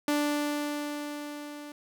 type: tone with level ramp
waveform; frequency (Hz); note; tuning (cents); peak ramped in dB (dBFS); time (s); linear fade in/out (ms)
sawtooth; 293.7; D4; 0; -20 to -37; 0.08-1.72; 2
effects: none